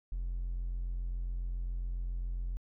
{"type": "tone", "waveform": "triangle", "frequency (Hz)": 43.65, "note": "F1", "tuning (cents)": 0, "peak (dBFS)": -30, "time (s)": [0.12, 2.57], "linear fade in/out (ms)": 0, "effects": ["tanh soft clip ceiling -28 dBFS"]}